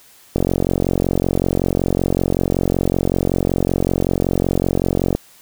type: click train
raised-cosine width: 2 ms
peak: -3 dBFS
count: 218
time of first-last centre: 0.36-5.15 s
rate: 45.3 Hz
effects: white hiss -48 dBFS RMS until 5.41 s